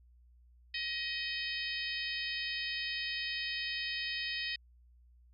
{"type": "harmonic tone with a mistuned harmonic", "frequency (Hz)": 630, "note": "D#5", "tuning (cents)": 21, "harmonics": [3, 4, 5, 6, 7, 8], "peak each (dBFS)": [-40, -41, -42, -43, -43, -44], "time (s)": [0.74, 4.56], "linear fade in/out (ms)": 5, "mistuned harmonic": 5, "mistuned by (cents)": -29, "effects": ["added 60 Hz sine -59 dBFS peak until 5.33 s"]}